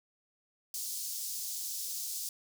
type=high-pass noise; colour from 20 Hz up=pink; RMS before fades=-38 dBFS; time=0.74-2.29 s; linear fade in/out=2 ms; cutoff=5000 Hz; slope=24 dB/octave; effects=none